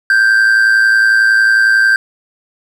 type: tone with amplitude modulation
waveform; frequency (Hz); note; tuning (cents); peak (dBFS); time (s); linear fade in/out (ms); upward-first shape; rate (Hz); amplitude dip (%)
triangle; 1568; G6; 0; -3; 0.1-1.96; 2; sine; 111; 50
effects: none